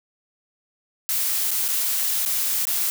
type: noise with dropouts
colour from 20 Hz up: blue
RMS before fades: -23 dBFS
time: 1.09-2.9 s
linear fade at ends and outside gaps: 0 ms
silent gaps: 1.507-1.514 / 1.681-1.687 / 2.251-2.26 / 2.653-2.67 s
effects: none

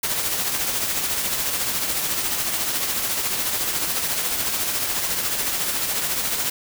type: noise with tremolo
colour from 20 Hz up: white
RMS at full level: -22 dBFS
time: 0.03-6.5 s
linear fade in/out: 5 ms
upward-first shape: triangle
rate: 14 Hz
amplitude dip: 45%
effects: none

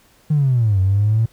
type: linear two-way sweep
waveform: triangle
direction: down then up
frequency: 155.56 to 92.9 to 114.6 Hz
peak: -9 dBFS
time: 0.3-1.26 s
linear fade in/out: 10 ms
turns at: 0.8 s
effects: tanh soft clip ceiling -10 dBFS + pink hiss -54 dBFS RMS until 1.32 s

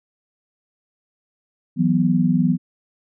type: chord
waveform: sine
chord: E suspended second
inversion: none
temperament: equal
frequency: 164.81 / 185 / 246.9 Hz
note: E3 / F#3 / B3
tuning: 0 / 0 / 0 cents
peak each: -19 dBFS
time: 1.76-2.58 s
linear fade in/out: 50 ms
effects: none

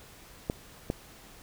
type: clicks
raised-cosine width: 2 ms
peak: -15 dBFS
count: 2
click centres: 0.499 / 0.901 s
effects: pink hiss -52 dBFS RMS until 1.42 s

